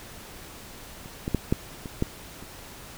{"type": "clicks", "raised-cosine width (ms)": 3, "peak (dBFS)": [-28, -15, -9, -8, -22, -10, -29], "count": 7, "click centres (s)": [1.059, 1.279, 1.347, 1.525, 1.858, 2.024, 2.426], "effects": ["pink hiss -44 dBFS RMS until 2.97 s"]}